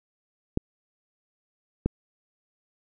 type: clicks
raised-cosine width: 3 ms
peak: -10 dBFS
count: 2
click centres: 0.574 / 1.86 s
effects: none